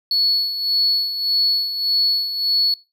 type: tone with tremolo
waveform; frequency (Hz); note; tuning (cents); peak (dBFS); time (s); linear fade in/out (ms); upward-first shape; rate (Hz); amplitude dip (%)
triangle; 4400; C#8; -14; -11; 0.11-2.74; 2; sine; 1.7; 70
effects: noise-tail reverb RT60 0.3 s tail -23 dB re dry + tanh soft clip ceiling -11 dBFS